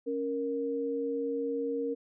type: tone pair together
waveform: sine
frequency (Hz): 276.9 / 467.4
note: C#4 / A#4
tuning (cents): -2 / +5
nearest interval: major sixth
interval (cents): 907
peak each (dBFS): -34 / -31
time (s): 0.06-1.95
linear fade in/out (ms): 20
effects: none